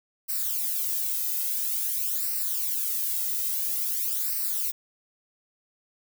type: noise with flanger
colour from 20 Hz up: violet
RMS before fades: -28 dBFS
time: 0.28-4.72 s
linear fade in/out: 20 ms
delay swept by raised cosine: 0.29 to 1.79 ms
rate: 0.49 Hz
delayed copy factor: -0.8
effects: none